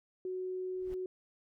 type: tone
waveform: sine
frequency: 370 Hz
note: F#4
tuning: in tune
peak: -35 dBFS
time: 0.25-1.06 s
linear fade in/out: 2 ms
type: noise with exponential growth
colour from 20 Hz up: brown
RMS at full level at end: -44 dBFS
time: 0.71-0.94 s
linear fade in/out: 0 ms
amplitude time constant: 48 ms
effects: none